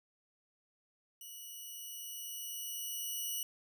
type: tone with level ramp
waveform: 5% pulse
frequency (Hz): 2936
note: F#7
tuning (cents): -14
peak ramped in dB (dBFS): -39 to -27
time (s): 1.21-3.43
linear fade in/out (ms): 2
effects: none